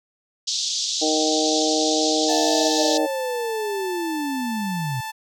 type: band-pass noise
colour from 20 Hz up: pink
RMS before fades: -25 dBFS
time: 0.47-2.98 s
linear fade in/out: 10 ms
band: 3500 to 6800 Hz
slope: 48 dB/octave
type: harmonic tone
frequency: 155.56 Hz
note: D#3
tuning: in tune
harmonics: 2 / 3 / 4 / 5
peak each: -23 / -25 / -26 / -27 dBFS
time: 1.01-3.07 s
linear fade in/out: 20 ms
type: tone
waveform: sawtooth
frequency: 880 Hz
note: A5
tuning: in tune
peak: -25 dBFS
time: 2.28-5.12 s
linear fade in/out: 20 ms
type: linear sweep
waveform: sine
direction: down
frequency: 721 to 120 Hz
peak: -24 dBFS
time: 2.29-5.01 s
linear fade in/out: 10 ms
effects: none

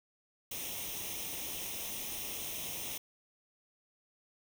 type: noise with comb filter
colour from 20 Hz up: white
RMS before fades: -40 dBFS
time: 0.51-2.98 s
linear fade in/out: 5 ms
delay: 0.33 ms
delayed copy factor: +0.7
effects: none

